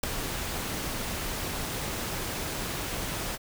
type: noise with ADSR envelope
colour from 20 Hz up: pink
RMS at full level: -24 dBFS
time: 0.03-3.38 s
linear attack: 7 ms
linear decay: 3 ms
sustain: -9 dB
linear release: 34 ms
effects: none